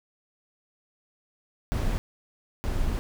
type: noise bursts at uneven times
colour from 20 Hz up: brown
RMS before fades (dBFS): -26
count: 2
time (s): 1.72-1.98 / 2.64-2.99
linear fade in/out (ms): 0
effects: none